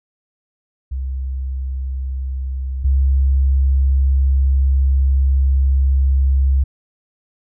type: tone pair in turn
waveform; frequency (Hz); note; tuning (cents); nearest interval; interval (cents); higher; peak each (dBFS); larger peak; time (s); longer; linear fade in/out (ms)
sine; 65.8 / 67.26; C2 / C2; +10 / +48; unison; 38; second; -20 / -11; second; 0.91-2.84 / 2.84-6.64; second; 10
effects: none